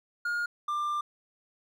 triangle tone pair in turn, 1424 / 1189.9 Hz, F6 / D6, +33 / +22 cents, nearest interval minor third, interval 311 cents, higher first, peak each -26 dBFS, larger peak neither, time 0.25-0.46 / 0.68-1.01 s, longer second, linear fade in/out 5 ms, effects none

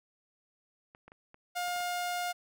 clicks, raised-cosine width 0.5 ms, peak -37 dBFS, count 7, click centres 0.949 / 1.08 / 1.119 / 1.344 / 1.682 / 1.763 / 1.805 s
sawtooth tone, 710 Hz, F5, 28 cents sharp, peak -28 dBFS, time 1.55-2.33 s, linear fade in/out 20 ms
effects none

